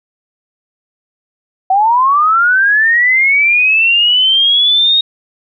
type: linear sweep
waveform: sine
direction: up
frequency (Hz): 742 to 3755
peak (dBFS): -7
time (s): 1.7-5.01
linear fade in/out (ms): 5
effects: none